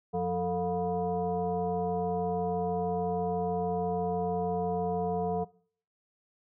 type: tone with frequency modulation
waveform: sine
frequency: 445.1 Hz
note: A4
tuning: 20 cents sharp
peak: -27 dBFS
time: 0.13-5.45 s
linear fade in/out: 20 ms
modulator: 268 Hz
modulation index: 1.2
effects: noise-tail reverb RT60 0.5 s tail -21 dB re dry